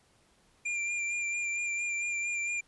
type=tone with vibrato; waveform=square; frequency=2384 Hz; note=D7; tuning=25 cents sharp; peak=-31 dBFS; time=0.65-2.61 s; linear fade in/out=10 ms; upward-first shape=sine; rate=4.4 Hz; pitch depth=23 cents each way; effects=pink hiss -66 dBFS RMS until 2.67 s + resampled to 24000 Hz